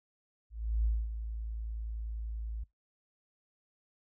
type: tone with ADSR envelope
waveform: sine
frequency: 55.2 Hz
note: A1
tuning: 6 cents sharp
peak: -25 dBFS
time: 0.5-2.64 s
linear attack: 350 ms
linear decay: 230 ms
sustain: -10 dB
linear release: 9 ms
effects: noise-tail reverb RT60 0.2 s tail -24 dB re dry